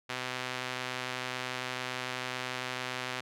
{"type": "tone with band-pass filter", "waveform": "sawtooth", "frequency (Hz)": 127, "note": "B2", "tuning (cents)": 49, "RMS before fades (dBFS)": -37, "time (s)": [0.09, 3.21], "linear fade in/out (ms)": 10, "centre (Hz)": 2500, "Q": 0.79, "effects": []}